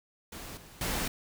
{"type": "noise with level steps", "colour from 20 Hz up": "pink", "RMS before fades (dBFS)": [-43, -52, -32], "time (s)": [0.32, 1.08], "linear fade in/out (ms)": 5, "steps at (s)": [0.57, 0.81], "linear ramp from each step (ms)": 2, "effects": []}